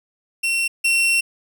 40% pulse tone pair in turn, 2721 / 2721 Hz, F7 / F7, -46 / -46 cents, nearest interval unison, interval 0 cents, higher neither, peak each -17 / -14 dBFS, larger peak second, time 0.43-0.68 / 0.84-1.21 s, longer second, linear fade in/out 10 ms, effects none

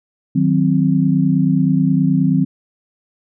sine chord, C diminished, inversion first, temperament equal, 155.56 / 185 / 261.6 Hz, Eb3 / Gb3 / C4, 0 / 0 / 0 cents, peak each -16 dBFS, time 0.35-2.45 s, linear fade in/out 10 ms, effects none

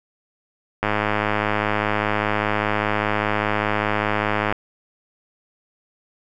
click train, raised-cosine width 0.5 ms, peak -5 dBFS, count 389, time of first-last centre 0.83-4.525 s, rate 105 Hz, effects none

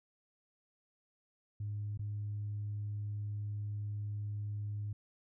sine tone with dropouts, 103.83 Hz, G#2, in tune, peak -35 dBFS, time 1.6-4.93 s, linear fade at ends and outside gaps 5 ms, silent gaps 1.975-1.992 s, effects tanh soft clip ceiling -32 dBFS

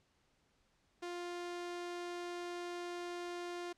sawtooth tone, 350.6 Hz, F4, 7 cents sharp, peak -37 dBFS, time 1.02-3.73 s, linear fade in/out 10 ms, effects pink hiss -75 dBFS RMS until 3.77 s + low-pass 7000 Hz 12 dB/octave

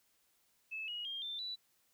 sine tone with pitch steps, 2609 / 2895 / 3212 / 3564 / 3955 Hz, E7 / F#7 / G7 / A7 / B7, -18 / -38 / +41 / +22 / +2 cents, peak -39 dBFS, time 0.71-1.56 s, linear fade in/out 20 ms, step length 170 ms, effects white hiss -74 dBFS RMS until 1.93 s

